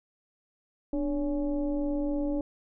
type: tone with frequency modulation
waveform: sine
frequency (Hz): 293.7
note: D4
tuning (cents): 0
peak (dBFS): -26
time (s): 0.93-2.41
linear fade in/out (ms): 2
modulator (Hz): 272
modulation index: 0.87
effects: none